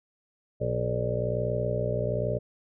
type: harmonic tone with a mistuned harmonic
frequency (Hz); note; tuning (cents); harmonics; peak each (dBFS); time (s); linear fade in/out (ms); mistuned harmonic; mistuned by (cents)
61.1; B1; -18; 1 / 2 / 3 / 4 / 6 / 7 / 8 / 9 / 10; -39 / -30 / -37 / -42 / -41 / -33 / -36 / -36 / -31; 0.6-2.39; 20; 10; -41
effects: none